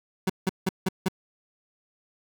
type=tone bursts; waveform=30% pulse; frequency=187.9 Hz; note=F#3; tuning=27 cents sharp; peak=-19 dBFS; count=5; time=0.27-1.085 s; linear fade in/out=5 ms; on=27 ms; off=170 ms; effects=none